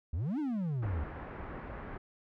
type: exponential two-way sweep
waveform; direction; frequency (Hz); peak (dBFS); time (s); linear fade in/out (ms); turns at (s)
triangle; up then down; 69.3 to 318.6 to 69.3; -29; 0.13-1.04; 5; 0.39
type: low-pass noise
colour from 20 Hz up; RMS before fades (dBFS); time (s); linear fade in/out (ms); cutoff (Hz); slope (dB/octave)
pink; -43; 0.82-1.98; 10; 1800; 24
effects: none